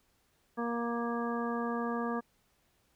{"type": "harmonic tone", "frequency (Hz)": 235.4, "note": "A#3", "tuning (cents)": 17, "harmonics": [1, 2, 3, 4, 5, 7], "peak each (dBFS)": [-34, -37, -41, -42, -39, -44], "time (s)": [0.57, 2.21], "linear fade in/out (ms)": 20, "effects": ["pink hiss -72 dBFS RMS until 2.95 s"]}